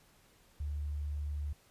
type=tone; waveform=sine; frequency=73.42 Hz; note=D2; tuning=in tune; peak=-34 dBFS; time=0.6-1.53 s; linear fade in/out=5 ms; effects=pink hiss -65 dBFS RMS until 1.7 s + resampled to 32000 Hz